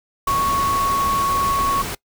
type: tone in noise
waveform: sine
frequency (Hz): 1108.7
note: C#6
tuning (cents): 0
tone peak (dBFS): -17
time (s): 0.27-1.82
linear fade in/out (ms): 5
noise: pink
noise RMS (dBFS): -27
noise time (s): 0.27-1.95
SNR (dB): +7
effects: noise-tail reverb RT60 0.1 s tail -22 dB re dry